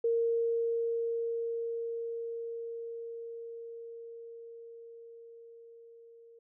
sine tone with level ramp, 462.8 Hz, A#4, 13 cents flat, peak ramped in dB -25 to -53 dBFS, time 0.04-6.39 s, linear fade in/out 5 ms, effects none

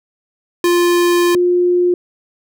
square / sine tone pair in turn, 349.2 / 355.3 Hz, F4 / F4, 0 / +30 cents, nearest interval unison, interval 30 cents, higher second, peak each -11 / -10 dBFS, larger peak second, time 0.64-1.35 / 1.35-1.94 s, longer first, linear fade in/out 2 ms, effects none

